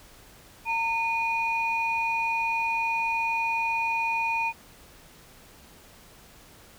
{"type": "tone pair together", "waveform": "sine", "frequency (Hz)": [911.9, 2460], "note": ["A#5", "D#7"], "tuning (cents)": [-38, -20], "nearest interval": "octave + perfect fourth", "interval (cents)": 1718, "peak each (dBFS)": -26, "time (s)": [0.65, 4.53], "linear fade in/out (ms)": 50, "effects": ["tanh soft clip ceiling -17 dBFS", "pink hiss -52 dBFS RMS until 6.78 s"]}